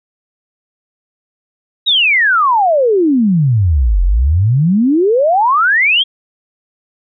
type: exponential two-way sweep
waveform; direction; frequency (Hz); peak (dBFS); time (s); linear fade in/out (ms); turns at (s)
sine; down then up; 3897 to 42.14 to 3341; -8; 1.86-6.04; 20; 4.03
effects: none